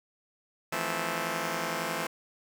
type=chord; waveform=5% pulse; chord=F major seventh; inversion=third; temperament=just; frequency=163.7 / 174.61 / 218.3 / 261.9 Hz; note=E3 / F3 / A3 / C4; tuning=-12 / 0 / -13 / +2 cents; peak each=-24 / -26 / -25 / -27 dBFS; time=0.72-2.07 s; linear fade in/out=5 ms; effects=none